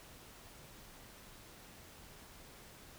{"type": "silence", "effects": ["pink hiss -56 dBFS RMS until 2.98 s"]}